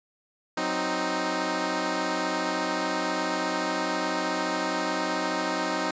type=chord; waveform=10% pulse; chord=C diminished; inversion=second; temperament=equal; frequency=185 / 261.6 / 311.1 Hz; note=Gb3 / C4 / Eb4; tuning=0 / 0 / 0 cents; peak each=-25 / -23 / -20 dBFS; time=0.57-5.91 s; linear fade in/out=5 ms; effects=resampled to 16000 Hz